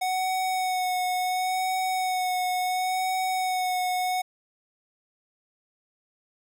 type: tone with vibrato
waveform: square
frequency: 740 Hz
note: F#5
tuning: in tune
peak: -25 dBFS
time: 0.01-4.22 s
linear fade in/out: 10 ms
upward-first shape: sine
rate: 0.71 Hz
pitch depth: 21 cents each way
effects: none